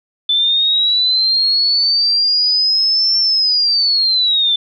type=linear two-way sweep; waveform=sine; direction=up then down; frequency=3504 to 5410 to 3504 Hz; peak=-11 dBFS; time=0.29-4.56 s; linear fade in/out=5 ms; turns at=3.19 s; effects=none